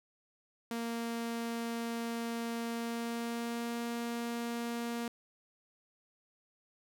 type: tone with pitch glide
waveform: sawtooth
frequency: 232.2 to 235.2 Hz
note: A#3 to A#3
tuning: -7 to +16 cents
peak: -31 dBFS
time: 0.71-5.08 s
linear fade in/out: 2 ms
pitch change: +23 cents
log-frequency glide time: 2.71-3.81 s
effects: none